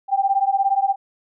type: beating tone pair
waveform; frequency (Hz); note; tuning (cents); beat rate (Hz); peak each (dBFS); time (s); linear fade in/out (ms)
sine; 778 / 795; G5 / G5; -13 / +24; 17; -19; 0.08-0.96; 50
effects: none